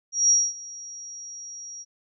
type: tone with ADSR envelope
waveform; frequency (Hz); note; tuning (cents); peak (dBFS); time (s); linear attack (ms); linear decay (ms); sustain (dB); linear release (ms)
sine; 5680; F8; +28; -14; 0.12-1.85; 180; 230; -22; 36
effects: none